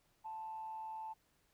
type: tone with amplitude modulation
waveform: sine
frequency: 880 Hz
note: A5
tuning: in tune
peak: -40 dBFS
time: 0.24-1.14 s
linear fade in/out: 20 ms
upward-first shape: sine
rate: 162 Hz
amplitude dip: 40%
effects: tanh soft clip ceiling -36 dBFS + pink hiss -75 dBFS RMS until 1.53 s